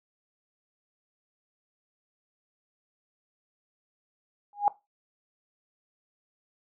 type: tone with exponential growth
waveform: sine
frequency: 820 Hz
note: G#5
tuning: 22 cents flat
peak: -15 dBFS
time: 4.53-4.68 s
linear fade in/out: 1 ms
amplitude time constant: 31 ms
effects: noise-tail reverb RT60 0.2 s tail -17 dB re dry